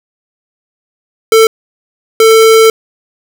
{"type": "tone bursts at uneven times", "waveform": "square", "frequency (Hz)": 445.6, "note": "A4", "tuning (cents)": 22, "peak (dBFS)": -3, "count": 2, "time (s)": [[1.32, 1.47], [2.2, 2.7]], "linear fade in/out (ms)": 2, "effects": []}